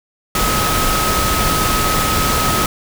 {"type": "tone in noise", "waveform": "sine", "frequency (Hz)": 1273, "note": "D#6", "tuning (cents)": 39, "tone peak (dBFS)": -19, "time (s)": [0.35, 2.66], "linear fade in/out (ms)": 2, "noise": "pink", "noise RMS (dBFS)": -17, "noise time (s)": [0.35, 2.66], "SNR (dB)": -5, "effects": []}